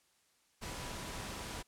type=tone in noise; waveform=sine; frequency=983 Hz; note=B5; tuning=8 cents flat; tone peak=-54 dBFS; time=0.61-1.63 s; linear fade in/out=20 ms; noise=pink; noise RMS=-43 dBFS; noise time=0.61-1.63 s; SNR=-14 dB; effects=white hiss -72 dBFS RMS until 1.67 s + low-pass 10000 Hz 12 dB/octave